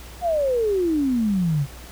sine exponential sweep, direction down, 727 to 133.7 Hz, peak -18 dBFS, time 0.21-1.67 s, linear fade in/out 50 ms, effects added 60 Hz sine -40 dBFS peak until 1.91 s + pink hiss -43 dBFS RMS until 1.91 s

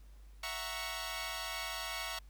10% pulse chord, F# dominant seventh, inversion third, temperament equal, 659.3 / 740 / 932.3 / 1108.7 Hz, E5 / F#5 / A#5 / C#6, 0 / 0 / 0 / 0 cents, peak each -35 / -37 / -36 / -34 dBFS, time 0.43-2.19 s, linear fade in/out 5 ms, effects added 50 Hz sine -52 dBFS peak until 2.29 s + pink hiss -69 dBFS RMS until 2.29 s

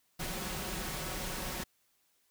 pink noise with comb filter, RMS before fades -38 dBFS, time 0.19-1.64 s, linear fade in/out 10 ms, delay 5.4 ms, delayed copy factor +0.5, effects white hiss -73 dBFS RMS until 2.3 s

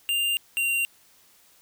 square tone pair in turn, 2794 / 2767 Hz, F7 / F7, 0 / -17 cents, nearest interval unison, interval 17 cents, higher first, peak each -23 dBFS, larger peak neither, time 0.09-0.37 / 0.57-0.85 s, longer neither, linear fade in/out 0 ms, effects white hiss -58 dBFS RMS until 1.61 s

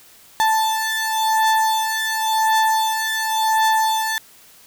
35% pulse beating tone pair, 880 / 880.92 Hz, A5 / A5, 0 / +2 cents, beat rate 0.92 Hz, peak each -19 / -17 dBFS, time 0.4-4.18 s, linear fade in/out 0 ms, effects white hiss -48 dBFS RMS until 4.66 s

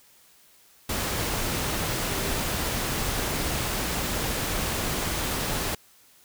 sine tone in noise, 392 Hz, G4, in tune, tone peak -38 dBFS, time 2.1-2.39 s, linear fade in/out 5 ms, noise pink, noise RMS -28 dBFS, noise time 0.89-5.75 s, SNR -13 dB, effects white hiss -57 dBFS RMS until 6.24 s

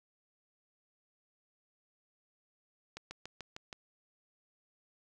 slowing click train, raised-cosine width 0.2 ms, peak -26 dBFS, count 6, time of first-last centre 2.97-3.728 s, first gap 140 ms, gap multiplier 1.04, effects none

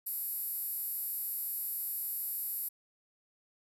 15% pulse tone with high-pass filter, 472.8 Hz, A#4, 24 cents sharp, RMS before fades -37 dBFS, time 0.06-2.69 s, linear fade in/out 10 ms, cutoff 12000 Hz, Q 9.1, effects none

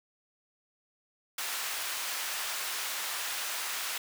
pink high-pass noise, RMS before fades -35 dBFS, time 1.38-3.98 s, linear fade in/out 5 ms, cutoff 1200 Hz, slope 12 dB/octave, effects none

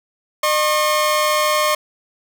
sawtooth tone pair together, 606.7 / 1081 Hz, D#5 / C#6, -44 / -44 cents, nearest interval minor seventh, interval 1000 cents, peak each -14 dBFS, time 0.43-1.75 s, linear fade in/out 5 ms, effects none

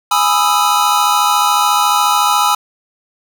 square chord, E major seventh, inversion first, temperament equal, 830.6 / 987.8 / 1244.5 / 1318.5 Hz, G#5 / B5 / D#6 / E6, 0 / 0 / 0 / 0 cents, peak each -17 dBFS, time 0.11-2.55 s, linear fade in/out 5 ms, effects none

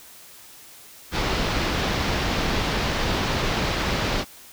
pink low-pass noise, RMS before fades -24 dBFS, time 1.11-4.25 s, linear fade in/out 50 ms, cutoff 5200 Hz, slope 24 dB/octave, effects white hiss -46 dBFS RMS until 4.52 s

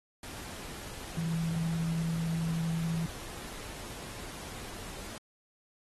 sine tone in noise, 164.81 Hz, E3, in tune, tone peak -29 dBFS, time 1.17-3.06 s, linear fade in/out 2 ms, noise pink, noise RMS -44 dBFS, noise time 0.23-5.18 s, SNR +12 dB, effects AAC 32 kbps

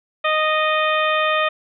harmonic tone with a mistuned harmonic, 620 Hz, D#5, 6 cents flat, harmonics 1 / 2 / 3 / 4 / 5 / 6, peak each -21 / -20 / -24 / -24 / -29 / -30 dBFS, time 0.24-1.49 s, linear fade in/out 10 ms, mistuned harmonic 6, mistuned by -59 cents, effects none

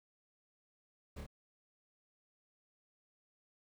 brown noise with echo, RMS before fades -45 dBFS, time 1.16-1.21 s, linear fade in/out 10 ms, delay 28 ms, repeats 2, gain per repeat -2 dB, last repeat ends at 1.266 s, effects none

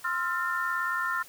sine chord, F major seventh, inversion second, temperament equal with one note detuned, 1046.5 / 1318.5 / 1396.9 / 1801.1 Hz, C6 / E6 / F6 / A6, 0 / 0 / 0 / +40 cents, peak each -33 / -36 / -30 / -32 dBFS, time 0.04-1.23 s, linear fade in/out 10 ms, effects white hiss -51 dBFS RMS until 1.28 s

